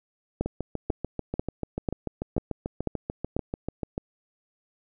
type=two click trains; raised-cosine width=2 ms; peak=-16 / -12 dBFS; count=25 / 7; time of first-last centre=0.46-3.979 / 0.41-3.366 s; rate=6.82 / 2.03 Hz; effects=none